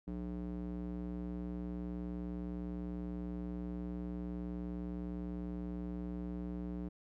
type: tone with band-pass filter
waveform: square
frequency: 59.8 Hz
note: A#1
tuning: 45 cents sharp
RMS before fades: -41 dBFS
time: 0.07-6.89 s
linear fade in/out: 10 ms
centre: 240 Hz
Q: 1.7
effects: none